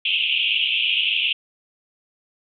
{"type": "band-pass noise", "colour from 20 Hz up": "pink", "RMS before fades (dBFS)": -21, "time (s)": [0.05, 1.33], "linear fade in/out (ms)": 5, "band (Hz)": [2500, 3300], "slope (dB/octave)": 96, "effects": []}